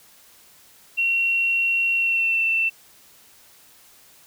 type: tone with pitch glide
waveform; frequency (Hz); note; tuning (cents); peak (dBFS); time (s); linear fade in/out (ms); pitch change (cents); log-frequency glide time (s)
sine; 2733 to 2681; F7 to E7; -38 to +29; -18; 0.97-2.7; 20; -33; 1.95-2.44
effects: white hiss -52 dBFS RMS until 4.26 s